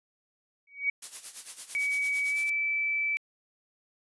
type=tone with exponential growth; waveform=sine; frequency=2258 Hz; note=C#7; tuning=31 cents sharp; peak=-21 dBFS; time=0.67-0.9 s; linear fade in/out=5 ms; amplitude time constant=48 ms
type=noise with tremolo; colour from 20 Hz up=blue; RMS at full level=-37 dBFS; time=1.02-2.5 s; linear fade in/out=5 ms; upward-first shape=sine; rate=8.9 Hz; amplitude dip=75%
type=tone with pitch glide; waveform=sine; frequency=2270 to 2316 Hz; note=C#7 to D7; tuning=+41 to -25 cents; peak=-26 dBFS; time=1.75-3.17 s; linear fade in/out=0 ms; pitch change=+34 cents; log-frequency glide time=2.29-2.38 s
effects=resampled to 24000 Hz